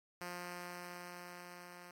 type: tone with level ramp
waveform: 5% pulse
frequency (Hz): 176.8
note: F3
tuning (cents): +22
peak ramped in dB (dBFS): -31 to -41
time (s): 0.21-1.91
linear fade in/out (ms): 2
effects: AAC 64 kbps